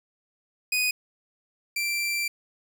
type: tone pair in turn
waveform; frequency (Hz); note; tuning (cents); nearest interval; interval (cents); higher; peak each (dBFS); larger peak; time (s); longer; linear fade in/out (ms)
sawtooth; 2489 / 2352; D#7 / D7; 0 / +2; minor second; 98; first; -19 / -22; first; 0.72-0.91 / 1.76-2.28; second; 5
effects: none